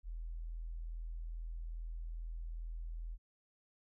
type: tone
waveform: sine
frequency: 41.2 Hz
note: E1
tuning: in tune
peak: -40 dBFS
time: 0.03-3.18 s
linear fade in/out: 50 ms
effects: none